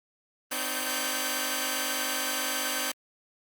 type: tone cluster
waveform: 5% pulse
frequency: 257.4 / 307.3 / 568 / 1555 Hz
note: C4 / D#4 / C#5 / G6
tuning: -28 / -21 / +42 / -14 cents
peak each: -23 / -25 / -24 / -20 dBFS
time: 0.51-2.92 s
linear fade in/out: 10 ms
effects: Opus 32 kbps